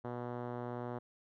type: tone with low-pass filter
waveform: 5% pulse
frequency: 121.8 Hz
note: B2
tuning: 24 cents flat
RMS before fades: -41 dBFS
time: 0.04-0.99 s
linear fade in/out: 10 ms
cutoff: 840 Hz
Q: 0.56
effects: none